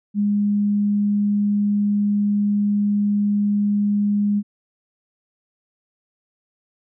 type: tone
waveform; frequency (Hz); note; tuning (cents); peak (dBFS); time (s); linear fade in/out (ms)
sine; 205.2; G#3; -21; -16; 0.14-4.43; 50
effects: none